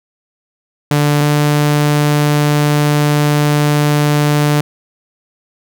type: tone pair in turn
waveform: sawtooth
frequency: 146.83 / 147.77 Hz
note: D3 / D3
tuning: 0 / +11 cents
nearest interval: unison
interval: 11 cents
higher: second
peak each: -6 dBFS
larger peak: neither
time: 0.91-1.21 / 1.21-4.61 s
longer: second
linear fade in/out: 2 ms
effects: none